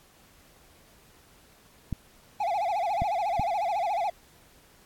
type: clicks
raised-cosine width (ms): 5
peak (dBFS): -17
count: 3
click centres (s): 1.927 / 3.02 / 3.396
type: tone with vibrato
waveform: triangle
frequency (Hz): 757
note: F#5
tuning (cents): +39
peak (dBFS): -23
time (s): 2.4-4.1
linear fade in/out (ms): 5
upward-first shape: sine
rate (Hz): 14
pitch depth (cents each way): 210
effects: pink hiss -58 dBFS RMS until 4.85 s + AAC 64 kbps